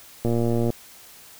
click train, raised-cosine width 2 ms, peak -11 dBFS, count 54, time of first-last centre 0.25-0.703 s, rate 117 Hz, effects white hiss -47 dBFS RMS until 1.39 s

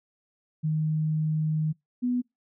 sine tone pair in turn, 155.56 / 246.9 Hz, D#3 / B3, 0 / 0 cents, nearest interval minor sixth, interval 800 cents, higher second, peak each -23 dBFS, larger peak neither, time 0.63-1.73 / 2.02-2.22 s, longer first, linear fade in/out 20 ms, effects noise-tail reverb RT60 0.2 s tail -26 dB re dry

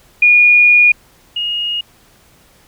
sine tone pair in turn, 2440 / 2865 Hz, D#7 / F7, -34 / +44 cents, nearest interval minor third, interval 278 cents, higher second, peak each -5 / -16 dBFS, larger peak first, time 0.22-0.92 / 1.36-1.81 s, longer first, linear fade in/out 5 ms, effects pink hiss -49 dBFS RMS until 2.67 s

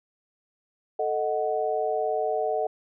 sine chord, D# diminished, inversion second, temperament equal, 440 / 622.3 / 740 Hz, A4 / D#5 / F#5, 0 / 0 / 0 cents, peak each -28 dBFS, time 0.99-2.67 s, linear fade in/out 5 ms, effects none

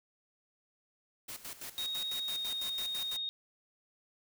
white noise with tremolo, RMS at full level -43 dBFS, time 1.28-3.17 s, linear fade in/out 10 ms, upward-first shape square, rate 6 Hz, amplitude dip 75%
sine tone with pitch glide, 3753 to 3718 Hz, A#7 to A#7, +11 to -5 cents, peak -34 dBFS, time 1.78-3.29 s, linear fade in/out 0 ms, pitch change -16 cents, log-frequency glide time 2.23-2.34 s
effects none

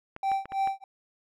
clicks, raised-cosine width 0.5 ms, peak -24 dBFS, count 5, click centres 0.164 / 0.317 / 0.456 / 0.521 / 0.674 s
triangle tone with tremolo, 779 Hz, G5, 11 cents flat, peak -21 dBFS, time 0.23-0.84 s, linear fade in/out 2 ms, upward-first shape sine, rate 3.1 Hz, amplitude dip 100%
effects none

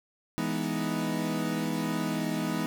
40% pulse chord, E major seventh, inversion none, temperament equal, 164.81 / 207.7 / 246.9 / 311.1 Hz, E3 / G#3 / B3 / D#4, 0 / 0 / 0 / 0 cents, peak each -33 dBFS, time 0.38-2.66 s, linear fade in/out 0 ms, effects none

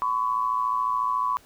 sine tone pair together, 1011 / 1125 Hz, B5 / C#6, +40 / +25 cents, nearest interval major second, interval 185 cents, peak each -25 dBFS, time 0.02-1.37 s, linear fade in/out 0 ms, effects pink hiss -55 dBFS RMS until 1.45 s

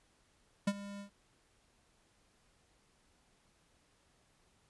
square tone with ADSR envelope, 201 Hz, G3, 44 cents sharp, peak -27 dBFS, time 0.67-1.1 s, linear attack 7 ms, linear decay 47 ms, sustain -17 dB, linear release 100 ms, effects pink hiss -71 dBFS RMS until 4.69 s + resampled to 24000 Hz

